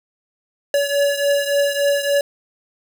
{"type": "beating tone pair", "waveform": "square", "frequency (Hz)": [567, 570.5], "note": ["C#5", "C#5"], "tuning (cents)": [39, 50], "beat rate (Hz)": 3.5, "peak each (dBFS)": [-18, -22], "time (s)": [0.74, 2.21], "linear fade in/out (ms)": 2, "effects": []}